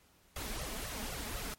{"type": "noise with flanger", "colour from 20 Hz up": "pink", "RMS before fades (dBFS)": -40, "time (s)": [0.36, 1.54], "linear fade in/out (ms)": 2, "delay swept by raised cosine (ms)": [1.5, 4.8], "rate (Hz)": 3.9, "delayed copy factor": 0.95, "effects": ["pink hiss -66 dBFS RMS until 1.58 s", "MP3 64 kbps"]}